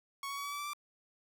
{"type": "tone with pitch steps", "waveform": "sawtooth", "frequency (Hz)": [1108.7, 1119.6, 1130.7, 1141.8, 1153.1, 1164.5, 1176], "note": ["C#6", "C#6", "C#6", "D6", "D6", "D6", "D6"], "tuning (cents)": [0, 17, 34, -49, -32, -15, 2], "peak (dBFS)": -34, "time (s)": [0.23, 0.734], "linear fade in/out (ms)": 2, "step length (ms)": 72, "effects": []}